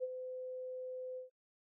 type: tone with ADSR envelope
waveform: sine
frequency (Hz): 510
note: C5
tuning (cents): -44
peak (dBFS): -33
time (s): 0-1.3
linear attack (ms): 34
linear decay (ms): 34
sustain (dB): -8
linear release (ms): 130
effects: noise-tail reverb RT60 0.1 s tail -25 dB re dry